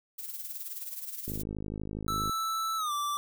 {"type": "noise with tremolo", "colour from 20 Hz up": "violet", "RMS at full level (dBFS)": -37, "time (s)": [0.18, 1.43], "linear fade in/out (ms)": 10, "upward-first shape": "sine", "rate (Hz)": 19, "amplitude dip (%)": 60}
{"type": "click train", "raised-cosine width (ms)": 3, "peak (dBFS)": -24, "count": 54, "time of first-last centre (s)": [1.28, 2.295], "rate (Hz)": 52.2}
{"type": "tone with pitch glide", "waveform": "square", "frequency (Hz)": [1318.5, 1167.9], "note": ["E6", "D6"], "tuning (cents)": [0, -10], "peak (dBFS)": -30, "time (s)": [2.08, 3.17], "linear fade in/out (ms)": 0, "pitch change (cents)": -210, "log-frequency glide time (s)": [2.77, 2.92]}
{"effects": []}